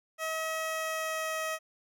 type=tone with pitch glide; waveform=15% pulse; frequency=639 to 635 Hz; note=D#5 to D#5; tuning=+46 to +35 cents; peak=-25 dBFS; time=0.18-1.59 s; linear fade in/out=50 ms; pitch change=-11 cents; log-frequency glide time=0.65-1.45 s; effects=none